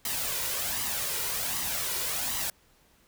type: noise with flanger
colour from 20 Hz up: white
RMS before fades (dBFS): -31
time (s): 0.05-2.5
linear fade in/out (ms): 2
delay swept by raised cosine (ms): 1 to 2.1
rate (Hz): 1.3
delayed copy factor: +0.55
effects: pink hiss -63 dBFS RMS until 3.07 s